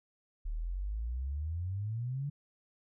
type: exponential sweep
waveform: sine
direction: up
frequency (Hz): 36.54 to 146.83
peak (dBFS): -33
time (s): 0.45-2.3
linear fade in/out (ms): 10
effects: none